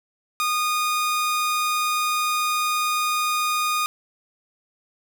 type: tone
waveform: sawtooth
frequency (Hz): 1229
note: D#6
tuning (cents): -22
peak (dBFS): -17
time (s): 0.4-3.86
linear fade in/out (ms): 0
effects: none